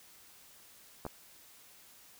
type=clicks; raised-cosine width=1 ms; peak=-25 dBFS; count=2; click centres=1.052 / 1.065 s; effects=white hiss -58 dBFS RMS until 2.19 s